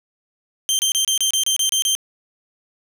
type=tone bursts; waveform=20% pulse; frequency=3143 Hz; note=G7; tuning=4 cents sharp; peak=-11 dBFS; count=10; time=0.69-1.951 s; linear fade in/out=0 ms; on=100 ms; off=29 ms; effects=none